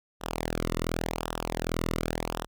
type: tone with flanger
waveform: sawtooth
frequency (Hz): 41.19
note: E1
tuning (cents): -1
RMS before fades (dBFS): -32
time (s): 0.2-2.47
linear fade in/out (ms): 50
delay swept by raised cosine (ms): 0.44 to 1.26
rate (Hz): 0.9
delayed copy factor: -0.85
effects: none